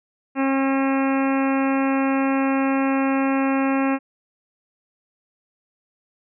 harmonic tone, 270.2 Hz, C#4, 44 cents flat, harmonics 1 / 2 / 3 / 4 / 5 / 6 / 7 / 8 / 9 / 10, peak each -19 / -27 / -28 / -30 / -33 / -34 / -36 / -37 / -35 / -37 dBFS, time 0.35-3.99 s, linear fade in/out 50 ms, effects none

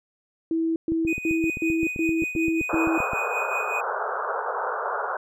sine tone bursts, 326.7 Hz, E4, 15 cents flat, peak -21 dBFS, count 7, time 0.51-2.98 s, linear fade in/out 2 ms, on 250 ms, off 120 ms
click train, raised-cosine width 3 ms, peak -20 dBFS, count 18, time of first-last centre 0.92-3.134 s, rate 7.68 Hz
triangle tone with tremolo, 2489 Hz, D#7, in tune, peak -23 dBFS, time 1.07-3.81 s, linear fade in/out 10 ms, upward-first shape triangle, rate 5.3 Hz, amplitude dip 70%
white band-pass noise, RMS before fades -28 dBFS, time 2.69-5.17 s, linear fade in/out 5 ms, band 410 to 1500 Hz, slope 96 dB/octave
effects none

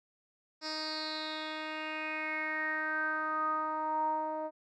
10% pulse tone with low-pass filter sweep, 311.1 Hz, D#4, in tune, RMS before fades -35 dBFS, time 0.61-4.51 s, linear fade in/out 50 ms, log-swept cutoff 5300 to 740 Hz, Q 7.3, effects none

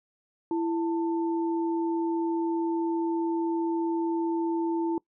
sine tone pair together, 333.1 / 890 Hz, E4 / A5, +18 / +20 cents, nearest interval octave + perfect fourth, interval 1702 cents, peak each -25 / -34 dBFS, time 0.51-4.98 s, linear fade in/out 2 ms, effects noise-tail reverb RT60 0.1 s tail -23 dB re dry

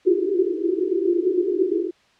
white band-pass noise, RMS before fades -21 dBFS, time 0.05-1.91 s, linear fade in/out 20 ms, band 340 to 390 Hz, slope 96 dB/octave, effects white hiss -58 dBFS RMS until 2.19 s + low-pass 4000 Hz 12 dB/octave

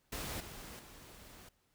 pink noise with level steps, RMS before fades -41 / -49 / -55 dBFS, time 0.12-1.49 s, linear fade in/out 5 ms, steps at 0.4 / 0.79 s, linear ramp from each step 5 ms, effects pink hiss -75 dBFS RMS until 1.74 s

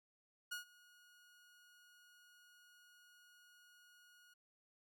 sawtooth tone with ADSR envelope, 1445 Hz, F#6, 41 cents flat, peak -37 dBFS, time 0.51-4.34 s, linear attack 13 ms, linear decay 120 ms, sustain -24 dB, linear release 9 ms, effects none

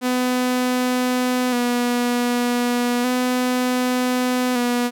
sawtooth tone with vibrato, 246.9 Hz, B3, in tune, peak -14 dBFS, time 0.01-4.91 s, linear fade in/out 50 ms, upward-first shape square, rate 0.33 Hz, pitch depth 28 cents each way, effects none

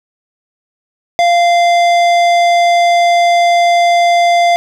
sine tone with tanh clipping, 693 Hz, F5, 14 cents flat, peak -9 dBFS, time 1.19-4.56 s, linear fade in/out 0 ms, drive 16 dB, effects none

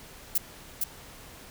violet noise with echo, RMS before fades -24 dBFS, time 0.35-0.38 s, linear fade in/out 5 ms, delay 460 ms, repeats 1, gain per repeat -3 dB, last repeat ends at 0.84 s, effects pink hiss -48 dBFS RMS until 1.5 s

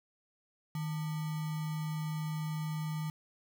sine tone with sample-and-hold, 155.56 Hz, D#3, in tune, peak -33 dBFS, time 0.75-3.1 s, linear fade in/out 2 ms, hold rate 1050 Hz, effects none

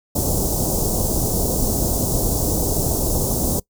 pink band-stop noise, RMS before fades -20 dBFS, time 0.15-3.6 s, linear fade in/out 10 ms, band 710 to 6100 Hz, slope 24 dB/octave, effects noise-tail reverb RT60 0.1 s tail -22 dB re dry

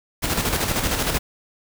pink noise with tremolo, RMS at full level -21 dBFS, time 0.22-1.19 s, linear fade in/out 20 ms, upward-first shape square, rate 13 Hz, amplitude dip 45%, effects none

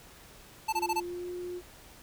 square tone bursts, 880 Hz, A5, in tune, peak -27 dBFS, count 5, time 0.68-1.003 s, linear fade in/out 10 ms, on 47 ms, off 22 ms
sine tone with pitch glide, 349.2 to 356.3 Hz, F4 to F4, 0 to +35 cents, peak -35 dBFS, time 0.73-1.62 s, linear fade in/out 50 ms, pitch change +35 cents, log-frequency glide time 0.99-1.28 s
effects pink hiss -53 dBFS RMS until 2.02 s

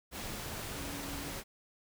sine tone in noise, 281.8 Hz, C#4, 29 cents sharp, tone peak -45 dBFS, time 0.74-1.35 s, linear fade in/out 50 ms, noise pink, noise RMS -41 dBFS, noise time 0.11-1.44 s, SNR -7 dB, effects none

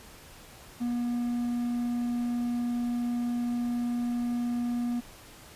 triangle tone, 240.4 Hz, B3, 46 cents flat, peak -25 dBFS, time 0.8-5.01 s, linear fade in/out 20 ms, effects pink hiss -50 dBFS RMS until 5.55 s + resampled to 32000 Hz

